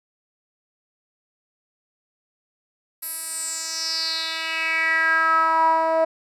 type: tone with band-pass filter sweep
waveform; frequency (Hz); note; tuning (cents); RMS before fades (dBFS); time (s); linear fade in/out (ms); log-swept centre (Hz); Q
10% pulse; 323.8; E4; -31; -22; 3.02-6.05; 10; 12000 to 670; 5.2
effects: none